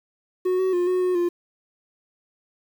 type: tone with pitch steps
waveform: triangle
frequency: 367.3 / 375.4 / 354.4 / 366.3 / 364.3 / 349.1 Hz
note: F#4 / F#4 / F4 / F#4 / F#4 / F4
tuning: -13 / +25 / +25 / -17 / -27 / -1 cents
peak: -17 dBFS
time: 0.45-1.29 s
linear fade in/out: 10 ms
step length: 140 ms
effects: 8-bit